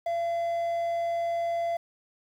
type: tone with quantisation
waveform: triangle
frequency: 680 Hz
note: F5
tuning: 46 cents flat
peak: -24 dBFS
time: 0.06-1.77 s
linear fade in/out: 5 ms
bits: 9
effects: none